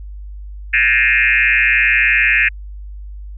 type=tone with frequency modulation; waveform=sine; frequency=2125 Hz; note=C7; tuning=26 cents sharp; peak=-10 dBFS; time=0.73-2.49 s; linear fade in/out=10 ms; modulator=123 Hz; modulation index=4; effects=added 50 Hz sine -28 dBFS peak until 3.37 s